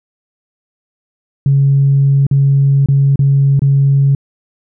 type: tone with dropouts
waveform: sine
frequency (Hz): 138.59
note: C#3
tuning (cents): 0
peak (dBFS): -6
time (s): 1.46-4.15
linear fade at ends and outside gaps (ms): 2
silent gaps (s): 2.267-2.312 / 2.86-2.886 / 3.158-3.192 / 3.594-3.619
effects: tanh soft clip ceiling -2 dBFS